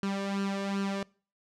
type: tone with flanger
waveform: sawtooth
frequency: 197.3 Hz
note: G3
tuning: 11 cents sharp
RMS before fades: -32 dBFS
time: 0.03-1.03 s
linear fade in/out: 2 ms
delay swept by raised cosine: 0.69 to 1.79 ms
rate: 2.6 Hz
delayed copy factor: +0.7
effects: noise-tail reverb RT60 0.4 s tail -24 dB re dry + low-pass 6000 Hz 12 dB/octave